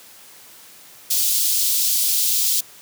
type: high-pass noise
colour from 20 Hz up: white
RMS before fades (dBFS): -19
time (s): 1.1-2.61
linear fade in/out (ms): 10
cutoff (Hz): 3500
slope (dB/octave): 24
effects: white hiss -45 dBFS RMS until 2.81 s + high-pass 100 Hz 12 dB/octave